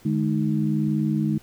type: tone cluster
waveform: sine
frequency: 150.7 / 211.8 / 312.7 Hz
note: D3 / G#3 / D#4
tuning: +45 / +34 / +9 cents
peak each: -24 / -23 / -27 dBFS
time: 0.05-1.38 s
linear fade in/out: 5 ms
effects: pink hiss -53 dBFS RMS until 1.42 s